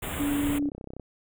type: band-stop noise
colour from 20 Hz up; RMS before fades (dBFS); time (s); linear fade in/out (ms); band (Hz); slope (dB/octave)
pink; -33; 0.02-0.59; 10; 3600 to 7200; 96
type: tone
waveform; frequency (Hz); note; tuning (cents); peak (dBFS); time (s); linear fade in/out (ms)
sine; 288; D4; -34; -24; 0.19-0.7; 20
type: click train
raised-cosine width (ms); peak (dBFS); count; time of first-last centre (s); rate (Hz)
2; -26; 19; 0.44-0.997; 32.3
effects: none